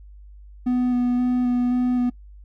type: tone with vibrato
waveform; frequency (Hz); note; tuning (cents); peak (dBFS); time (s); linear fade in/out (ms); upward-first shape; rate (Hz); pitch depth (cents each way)
triangle; 247.3; B3; +3; -16; 0.66-2.1; 10; square; 1.9; 11
effects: noise-tail reverb RT60 0.1 s tail -21 dB re dry + added 50 Hz sine -41 dBFS peak until 2.44 s